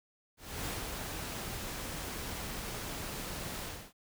pink noise with ADSR envelope, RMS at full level -37 dBFS, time 0.37-3.93 s, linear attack 290 ms, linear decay 170 ms, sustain -3 dB, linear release 290 ms, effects none

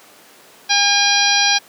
harmonic tone, 810 Hz, G#5, 43 cents flat, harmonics 1 / 2 / 3 / 4 / 5 / 6 / 7, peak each -20 / -20 / -20 / -20 / -20 / -20 / -20 dBFS, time 0.69-1.59 s, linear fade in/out 20 ms, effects pink hiss -45 dBFS RMS until 1.68 s + high-pass 300 Hz 12 dB/octave

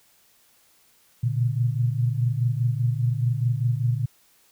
sine tone cluster, 117.9 / 122.8 / 143.8 Hz, A#2 / B2 / D3, +20 / -9 / -36 cents, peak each -22 / -27 / -28 dBFS, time 1.23-4.06 s, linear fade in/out 10 ms, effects white hiss -60 dBFS RMS until 4.51 s

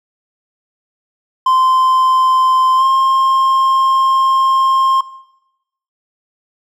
triangle tone with pitch glide, 1038 to 1062.3 Hz, C6 to C6, -14 to +26 cents, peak -7 dBFS, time 1.46-5.01 s, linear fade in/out 5 ms, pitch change +40 cents, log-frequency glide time 2.76-2.84 s, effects noise-tail reverb RT60 0.9 s tail -20 dB re dry

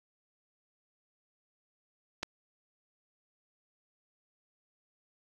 clicks, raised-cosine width 0.2 ms, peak -30 / -15 dBFS, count 2, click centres 2.228 / 2.231 s, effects none

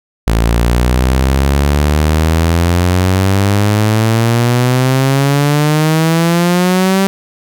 sawtooth exponential sweep, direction up, 55 to 195.5 Hz, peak -5 dBFS, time 0.27-7.07 s, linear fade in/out 0 ms, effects none

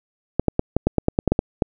clicks, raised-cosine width 2 ms, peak -3 dBFS, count 12, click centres 0.396 / 0.483 / 0.594 / 0.766 / 0.87 / 0.983 / 1.084 / 1.189 / 1.277 / 1.32 / 1.391 / 1.622 s, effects none

